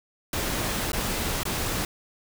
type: noise with dropouts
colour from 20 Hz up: pink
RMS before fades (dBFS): -28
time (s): 0.33-1.85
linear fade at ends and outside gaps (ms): 2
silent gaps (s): 0.919-0.931 / 1.433-1.453
effects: none